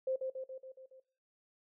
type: tone with echo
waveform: sine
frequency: 523.3 Hz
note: C5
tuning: in tune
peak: -31 dBFS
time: 0.07-0.16 s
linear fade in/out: 5 ms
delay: 140 ms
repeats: 6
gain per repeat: -4 dB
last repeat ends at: 1 s
effects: noise-tail reverb RT60 0.4 s tail -18 dB re dry